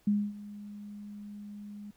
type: tone with ADSR envelope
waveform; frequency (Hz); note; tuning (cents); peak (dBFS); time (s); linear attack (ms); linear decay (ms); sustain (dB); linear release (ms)
sine; 206.1; G#3; -13; -22; 0.07-1.91; 6; 250; -19; 7
effects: pink hiss -67 dBFS RMS until 1.96 s